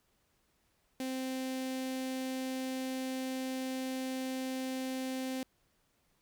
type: tone with notch filter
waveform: sawtooth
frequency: 260.5 Hz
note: C4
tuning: 7 cents flat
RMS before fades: -37 dBFS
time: 1-5.43 s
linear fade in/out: 2 ms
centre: 1200 Hz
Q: 1.2
effects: pink hiss -74 dBFS RMS until 6.21 s